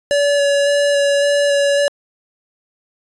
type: tone with vibrato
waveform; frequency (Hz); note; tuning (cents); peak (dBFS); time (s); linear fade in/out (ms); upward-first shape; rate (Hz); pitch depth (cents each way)
square; 570; C#5; +48; -13; 0.11-1.88; 0; square; 1.8; 10
effects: resampled to 22050 Hz